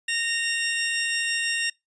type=tone pair together; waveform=sawtooth; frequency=1848 / 2769 Hz; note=A#6 / F7; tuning=-16 / -15 cents; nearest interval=perfect fifth; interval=701 cents; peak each=-23 dBFS; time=0.08-1.7 s; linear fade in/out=5 ms; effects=noise-tail reverb RT60 0.2 s tail -26 dB re dry + resampled to 22050 Hz